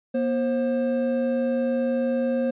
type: tone pair together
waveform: triangle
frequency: 240 / 530.8 Hz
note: B3 / C5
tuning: -49 / +25 cents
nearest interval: octave + major second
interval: 1374 cents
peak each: -22 dBFS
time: 0.14-2.51 s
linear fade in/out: 10 ms
effects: resampled to 8000 Hz